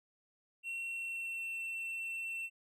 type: tone with pitch glide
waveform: triangle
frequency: 2723 to 2696 Hz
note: F7 to E7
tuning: -44 to +38 cents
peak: -36 dBFS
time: 0.63-2.5 s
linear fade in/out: 50 ms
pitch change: -18 cents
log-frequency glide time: 0.85-1.61 s
effects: none